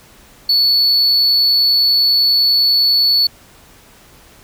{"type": "tone", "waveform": "sine", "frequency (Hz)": 4435, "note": "C#8", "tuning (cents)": 0, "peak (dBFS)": -7, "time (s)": [0.49, 3.27], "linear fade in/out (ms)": 5, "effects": ["tanh soft clip ceiling -9 dBFS", "pink hiss -45 dBFS RMS until 4.43 s"]}